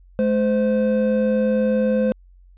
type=tone pair together; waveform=triangle; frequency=213.8 / 515 Hz; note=A3 / C5; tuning=-49 / -28 cents; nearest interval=octave + minor third; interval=1521 cents; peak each=-17 dBFS; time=0.19-2.12 s; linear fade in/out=0 ms; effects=added 45 Hz sine -46 dBFS peak until 2.57 s + resampled to 8000 Hz